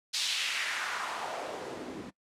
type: noise with band-pass filter sweep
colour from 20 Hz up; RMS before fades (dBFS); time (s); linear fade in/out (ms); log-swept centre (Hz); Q
white; -35; 0.13-2.11; 20; 4400 to 220; 1.9
effects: noise-tail reverb RT60 0.1 s tail -20 dB re dry + low-pass 10000 Hz 12 dB/octave